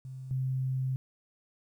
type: tone pair in turn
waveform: sine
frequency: 130.81 / 130.81 Hz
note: C3 / C3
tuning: 0 / 0 cents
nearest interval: unison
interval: 0 cents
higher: neither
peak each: -39 / -28 dBFS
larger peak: second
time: 0.05-0.31 / 0.31-0.96 s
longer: second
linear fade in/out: 0 ms
effects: 11-bit